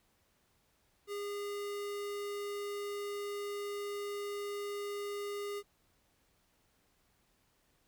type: tone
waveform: square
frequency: 407.6 Hz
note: G#4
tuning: 32 cents flat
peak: -38 dBFS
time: 1.07-5.63 s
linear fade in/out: 50 ms
effects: pink hiss -73 dBFS RMS until 7.87 s